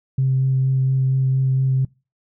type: tone with vibrato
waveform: sine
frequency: 132.2 Hz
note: C3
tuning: 18 cents sharp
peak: -14 dBFS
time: 0.18-1.85 s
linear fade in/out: 5 ms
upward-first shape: sine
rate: 4.3 Hz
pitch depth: 10 cents each way
effects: noise-tail reverb RT60 0.3 s tail -25 dB re dry + tanh soft clip ceiling -10 dBFS